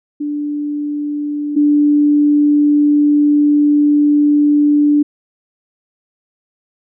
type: tone pair in turn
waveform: sine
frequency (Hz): 293.7 / 293.7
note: D4 / D4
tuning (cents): 0 / 0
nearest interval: unison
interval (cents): 0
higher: neither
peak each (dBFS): -17 / -8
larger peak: second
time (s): 0.2-1.56 / 1.56-5.03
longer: second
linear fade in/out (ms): 10
effects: none

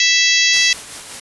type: harmonic tone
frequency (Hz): 659.3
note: E5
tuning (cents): 0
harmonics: 3 / 4 / 5 / 6 / 7 / 8 / 9 / 10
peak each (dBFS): -17 / -18 / -19 / -20 / -20 / -21 / -22 / -22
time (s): 0-0.73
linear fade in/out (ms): 2
type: noise with tremolo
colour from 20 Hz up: white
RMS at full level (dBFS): -30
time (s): 0.53-1.2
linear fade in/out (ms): 5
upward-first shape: sine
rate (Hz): 5.3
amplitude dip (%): 40
effects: resampled to 24000 Hz

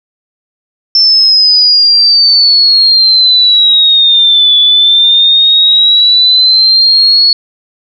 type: exponential two-way sweep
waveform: sine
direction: down then up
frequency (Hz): 5350 to 3447 to 4386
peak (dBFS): -3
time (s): 0.95-7.33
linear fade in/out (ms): 2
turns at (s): 4.57
effects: none

